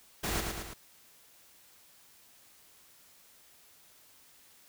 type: noise with echo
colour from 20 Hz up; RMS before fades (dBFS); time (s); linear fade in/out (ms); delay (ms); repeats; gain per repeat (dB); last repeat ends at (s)
pink; -33; 0.23-0.41; 10; 110; 3; -4; 0.74
effects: white hiss -60 dBFS RMS until 4.68 s